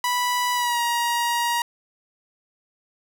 sawtooth tone with pitch glide, 985 to 947.6 Hz, B5 to A#5, -5 to +28 cents, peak -17 dBFS, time 0.04-1.62 s, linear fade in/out 2 ms, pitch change -67 cents, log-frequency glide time 0.54-0.8 s, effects 9-bit

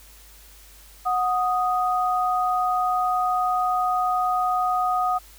sine tone pair together, 733.6 / 1244.5 Hz, F#5 / D#6, -15 / 0 cents, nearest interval major sixth, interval 915 cents, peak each -22 / -23 dBFS, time 1.05-5.19 s, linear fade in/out 20 ms, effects added 50 Hz sine -49 dBFS peak until 5.38 s + white hiss -50 dBFS RMS until 5.38 s

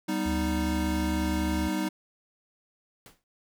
square chord, G augmented, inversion none, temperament equal, 196 / 246.9 / 311.1 Hz, G3 / B3 / D#4, 0 / 0 / 0 cents, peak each -32 / -36 / -30 dBFS, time 0.08-1.89 s, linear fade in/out 10 ms
sine tone with pitch glide, 74.2 to 73.47 Hz, D2 to D2, +18 to +1 cents, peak -30 dBFS, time 0.25-1.69 s, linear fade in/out 20 ms, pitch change -17 cents, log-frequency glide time 0.44-0.89 s
pink noise with exponential decay, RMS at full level -46 dBFS, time 3.06-3.24 s, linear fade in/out 1 ms, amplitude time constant 38 ms
effects none

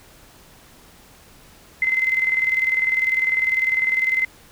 sine tone with tremolo, 2061 Hz, C7, 27 cents flat, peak -15 dBFS, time 1.82-4.25 s, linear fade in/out 2 ms, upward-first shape square, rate 20 Hz, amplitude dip 55%, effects pink hiss -49 dBFS RMS until 4.51 s

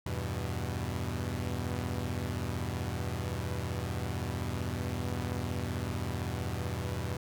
sawtooth chord, E minor, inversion none, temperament equal, 82.41 / 98 / 123.47 Hz, E2 / G2 / B2, 0 / 0 / 0 cents, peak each -33 dBFS, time 0.06-7.17 s, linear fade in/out 5 ms, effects none

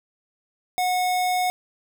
square tone, 730 Hz, F#5, 24 cents flat, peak -21 dBFS, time 0.78-1.5 s, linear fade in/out 0 ms, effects none

